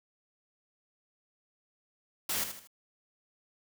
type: noise with echo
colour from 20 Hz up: white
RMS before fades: -32 dBFS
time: 2.29-2.44 s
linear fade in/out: 5 ms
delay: 78 ms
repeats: 3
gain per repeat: -8 dB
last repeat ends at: 2.674 s
effects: none